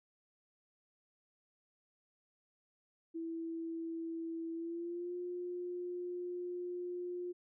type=tone with pitch glide; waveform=sine; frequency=329.6 to 355.3 Hz; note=E4 to F4; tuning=0 to +30 cents; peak=-38 dBFS; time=3.14-7.33 s; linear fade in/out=20 ms; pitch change=+130 cents; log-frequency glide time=4.53-5.15 s; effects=none